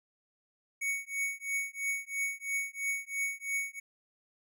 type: tone with tremolo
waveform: square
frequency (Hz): 2229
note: C#7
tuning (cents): +9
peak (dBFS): -29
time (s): 0.81-3.8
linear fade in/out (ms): 10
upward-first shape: triangle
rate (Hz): 3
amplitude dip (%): 100
effects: none